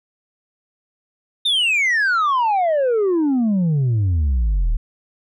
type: exponential sweep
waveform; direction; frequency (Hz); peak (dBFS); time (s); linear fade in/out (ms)
sine; down; 3699 to 35.71; -12; 1.45-4.77; 10
effects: tanh soft clip ceiling -14 dBFS